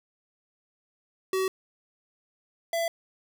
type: tone pair in turn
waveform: square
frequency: 378.8 / 670.1 Hz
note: F#4 / E5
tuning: +41 / +28 cents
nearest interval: minor seventh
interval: 987 cents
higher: second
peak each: -25 / -26 dBFS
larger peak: first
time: 1.33-1.48 / 2.73-2.88 s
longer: neither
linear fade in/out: 2 ms
effects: none